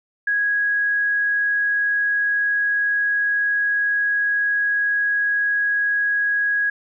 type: tone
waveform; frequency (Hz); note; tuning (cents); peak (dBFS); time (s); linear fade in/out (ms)
sine; 1657; G#6; -4; -17; 0.27-6.7; 5
effects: none